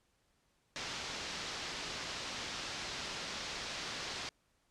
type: low-pass noise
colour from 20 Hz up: white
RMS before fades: -42 dBFS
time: 0.76-4.29 s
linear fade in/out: 0 ms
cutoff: 5600 Hz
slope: 24 dB/octave
effects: pink hiss -75 dBFS RMS until 4.7 s + low-pass 10000 Hz 12 dB/octave